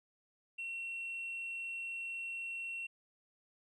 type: tone with tanh clipping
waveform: triangle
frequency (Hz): 2722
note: F7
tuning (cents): -45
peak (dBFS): -39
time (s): 0.58-2.87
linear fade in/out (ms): 10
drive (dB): 5
effects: none

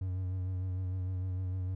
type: tone with vibrato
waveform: triangle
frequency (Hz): 92.5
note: F#2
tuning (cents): 0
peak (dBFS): -30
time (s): 0.01-1.75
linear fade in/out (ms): 5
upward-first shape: sine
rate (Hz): 6.6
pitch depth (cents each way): 30
effects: none

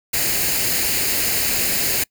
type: noise with comb filter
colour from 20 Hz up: white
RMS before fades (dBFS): -20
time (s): 0.13-2.04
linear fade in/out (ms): 10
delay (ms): 0.43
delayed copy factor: +0.55
effects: noise-tail reverb RT60 0.1 s tail -25 dB re dry

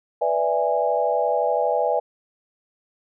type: chord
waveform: sine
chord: E dominant seventh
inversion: second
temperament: equal with one note detuned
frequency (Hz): 493.9 / 587.3 / 659.3 / 825.3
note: B4 / D5 / E5 / G#5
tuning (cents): 0 / 0 / 0 / -11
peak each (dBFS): -24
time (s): 0.21-2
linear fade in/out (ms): 10
effects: none

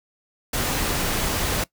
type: noise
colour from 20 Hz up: pink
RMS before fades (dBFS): -24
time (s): 0.53-1.64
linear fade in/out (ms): 5
effects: noise-tail reverb RT60 0.1 s tail -20 dB re dry

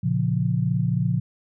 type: chord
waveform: sine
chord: Bb minor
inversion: none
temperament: just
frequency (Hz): 116.54 / 139.85 / 174.81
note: Bb2 / Db3 / F3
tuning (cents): 0 / +16 / +2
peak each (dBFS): -24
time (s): 0.03-1.2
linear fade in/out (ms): 10
effects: none

